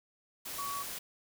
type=tone in noise; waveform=sine; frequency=1128 Hz; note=C#6; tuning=30 cents sharp; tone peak=-36 dBFS; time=0.58-0.83 s; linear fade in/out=10 ms; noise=white; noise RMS=-41 dBFS; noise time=0.45-0.99 s; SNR=+2 dB; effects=none